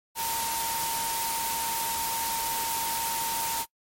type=tone in noise; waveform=sine; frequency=915 Hz; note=A#5; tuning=32 cents flat; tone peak=-30 dBFS; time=0.15-3.66 s; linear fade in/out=50 ms; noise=white; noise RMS=-31 dBFS; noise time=0.15-3.66 s; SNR=-2 dB; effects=noise-tail reverb RT60 0.1 s tail -23 dB re dry + MP3 64 kbps